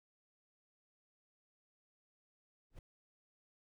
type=noise with exponential growth; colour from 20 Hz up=brown; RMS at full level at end=-43 dBFS; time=2.7-2.79 s; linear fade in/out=5 ms; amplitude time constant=19 ms; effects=none